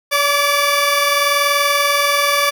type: tone pair together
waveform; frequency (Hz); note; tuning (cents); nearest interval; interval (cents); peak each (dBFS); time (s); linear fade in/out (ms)
15% pulse; 571 / 1162.6; D5 / D6; -49 / -18; octave; 1231; -10; 0.11-2.51; 20
effects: none